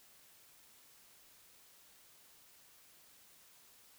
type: silence
effects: white hiss -63 dBFS RMS until 3.98 s